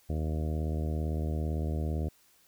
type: harmonic tone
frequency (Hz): 77.78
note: D#2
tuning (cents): 0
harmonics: 1 / 2 / 3 / 4 / 5 / 6 / 7 / 8 / 9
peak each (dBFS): -30 / -36 / -40 / -42 / -44 / -46 / -47 / -48 / -49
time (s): 0.09-2.09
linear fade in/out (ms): 10
effects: white hiss -64 dBFS RMS until 2.47 s